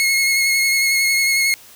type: tone with vibrato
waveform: sawtooth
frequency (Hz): 2169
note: C#7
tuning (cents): -38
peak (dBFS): -11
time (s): 0-1.54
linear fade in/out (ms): 0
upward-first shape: sine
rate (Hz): 11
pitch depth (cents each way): 18
effects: white hiss -44 dBFS RMS until 1.75 s